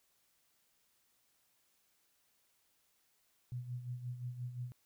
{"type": "tone with tremolo", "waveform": "sine", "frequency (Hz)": 123.47, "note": "B2", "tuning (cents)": 0, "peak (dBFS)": -37, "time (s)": [3.52, 4.72], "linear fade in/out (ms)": 0, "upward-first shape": "sine", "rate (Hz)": 5.7, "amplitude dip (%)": 65, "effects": ["white hiss -75 dBFS RMS until 4.85 s"]}